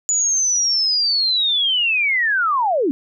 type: linear sweep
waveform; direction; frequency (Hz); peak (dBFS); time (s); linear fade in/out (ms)
sine; down; 6970 to 252.3; -15; 0.09-2.91; 0
effects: none